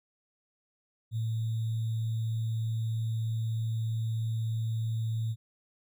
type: tone with sample-and-hold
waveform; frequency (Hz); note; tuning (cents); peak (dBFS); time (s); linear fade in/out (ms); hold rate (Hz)
sine; 112.1; A2; +33; -28; 1.11-5.36; 50; 3675
effects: none